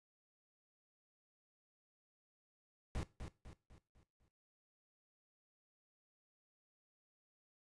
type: noise with echo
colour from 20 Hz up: brown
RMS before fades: -40 dBFS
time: 2.95-3.03 s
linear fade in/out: 0 ms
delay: 250 ms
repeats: 5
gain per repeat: -7 dB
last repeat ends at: 4.28 s
effects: noise-tail reverb RT60 0.3 s tail -17 dB re dry + resampled to 24000 Hz